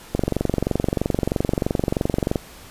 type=click train; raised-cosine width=2 ms; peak=-6 dBFS; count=52; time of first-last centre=0.15-2.358 s; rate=23.1 Hz; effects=pink hiss -43 dBFS RMS until 2.7 s + resampled to 32000 Hz